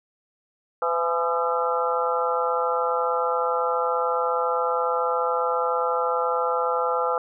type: harmonic tone with a mistuned harmonic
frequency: 168.3 Hz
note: E3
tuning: 36 cents sharp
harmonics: 3 / 4 / 5 / 6 / 7 / 8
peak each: -25 / -31 / -28 / -33 / -28 / -28 dBFS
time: 0.82-7.18 s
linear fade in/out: 2 ms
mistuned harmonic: 7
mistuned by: +56 cents
effects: none